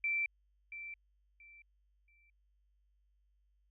sine tone with echo, 2340 Hz, D7, 7 cents flat, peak -31 dBFS, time 0.04-0.26 s, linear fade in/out 2 ms, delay 680 ms, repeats 3, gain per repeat -12 dB, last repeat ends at 2.3 s, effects added 50 Hz sine -70 dBFS peak until 3.7 s

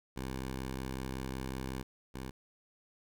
10% pulse tone pair in turn, 65.41 / 65.41 Hz, C2 / C2, 0 / 0 cents, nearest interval unison, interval 0 cents, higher neither, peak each -29 / -32 dBFS, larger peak first, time 0.16-1.83 / 2.14-2.31 s, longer first, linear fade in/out 10 ms, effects none

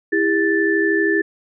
sine tone cluster, 329.8 / 402.4 / 1760 Hz, E4 / G4 / A6, +1 / +45 / 0 cents, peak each -19 dBFS, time 0.12-1.22 s, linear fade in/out 10 ms, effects none

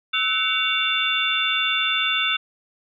sine tone cluster, 1298 / 1504 / 2249 / 2768 / 3526 Hz, E6 / F#6 / C#7 / F7 / A7, -27 / +28 / +24 / -16 / +3 cents, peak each -28 / -28 / -28 / -24 / -23 dBFS, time 0.13-2.37 s, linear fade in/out 10 ms, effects none

